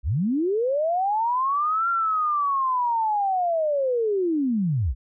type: linear two-way sweep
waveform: sine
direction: up then down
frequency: 47.91 to 1385 to 47.91 Hz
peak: -20 dBFS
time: 0.03-4.95 s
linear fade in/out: 50 ms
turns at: 1.89 s
effects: none